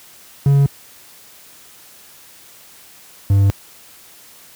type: tone pair in turn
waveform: triangle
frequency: 140 / 98.99 Hz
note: C#3 / G2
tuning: +18 / +17 cents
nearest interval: tritone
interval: 601 cents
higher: first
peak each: -7 dBFS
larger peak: neither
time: 0.46-0.66 / 3.3-3.5 s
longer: neither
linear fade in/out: 0 ms
effects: white hiss -44 dBFS RMS until 4.55 s + high-pass 60 Hz 12 dB/octave